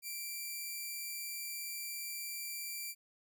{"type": "tone", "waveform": "5% pulse", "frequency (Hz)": 2351, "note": "D7", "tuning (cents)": 1, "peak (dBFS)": -30, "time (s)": [0.02, 2.95], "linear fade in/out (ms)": 50, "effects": []}